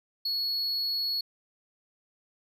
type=tone; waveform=triangle; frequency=4363 Hz; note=C#8; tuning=28 cents flat; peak=-26 dBFS; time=0.25-1.21 s; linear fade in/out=5 ms; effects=none